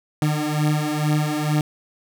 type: beating tone pair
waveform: 30% pulse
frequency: 150 / 152.2 Hz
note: D3 / D#3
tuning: +37 / -38 cents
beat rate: 2.2 Hz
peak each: -19 / -20 dBFS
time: 0.22-1.61 s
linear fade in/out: 2 ms
effects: none